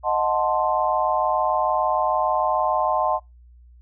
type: chord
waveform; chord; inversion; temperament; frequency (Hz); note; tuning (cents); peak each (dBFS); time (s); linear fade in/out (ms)
sine; D# diminished seventh; none; equal with one note detuned; 622.3 / 729 / 880 / 1046.5; D#5 / F#5 / A5 / C6; 0 / -26 / 0 / 0; -24; 0.03-3.2; 50
effects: noise-tail reverb RT60 0.2 s tail -26 dB re dry + added 60 Hz sine -46 dBFS peak until 3.81 s